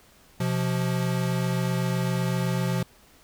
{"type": "tone pair together", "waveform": "square", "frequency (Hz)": [126.77, 174.61], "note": ["B2", "F3"], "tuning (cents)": [46, 0], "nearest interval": "tritone", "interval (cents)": 554, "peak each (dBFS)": -27, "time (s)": [0.4, 2.83], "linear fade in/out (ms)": 5, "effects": ["pink hiss -56 dBFS RMS until 3.23 s"]}